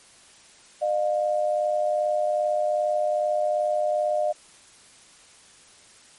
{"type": "tone pair together", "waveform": "sine", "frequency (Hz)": [606, 708.5], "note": ["D#5", "F5"], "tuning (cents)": [-46, 25], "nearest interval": "minor third", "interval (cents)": 271, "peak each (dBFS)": [-22, -26], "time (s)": [0.81, 4.33], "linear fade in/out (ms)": 20, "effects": ["white hiss -52 dBFS RMS until 6.18 s", "MP3 48 kbps"]}